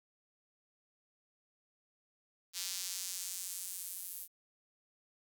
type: tone with high-pass filter sweep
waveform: square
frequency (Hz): 91.6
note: F#2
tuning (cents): -17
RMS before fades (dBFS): -42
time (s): 2.53-4.28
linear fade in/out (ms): 50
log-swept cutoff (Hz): 4700 to 12000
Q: 1.2
effects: none